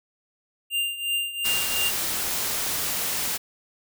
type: tone with tremolo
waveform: square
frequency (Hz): 2794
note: F7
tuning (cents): 0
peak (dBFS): -22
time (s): 0.7-1.92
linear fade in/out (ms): 50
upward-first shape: triangle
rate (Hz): 2.8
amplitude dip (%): 80
type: noise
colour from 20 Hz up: white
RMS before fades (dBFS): -27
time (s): 1.44-3.38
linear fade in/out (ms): 20
effects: none